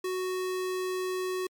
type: tone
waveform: square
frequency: 370 Hz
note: F#4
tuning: in tune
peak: -30 dBFS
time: 0.04-1.47 s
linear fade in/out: 5 ms
effects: MP3 96 kbps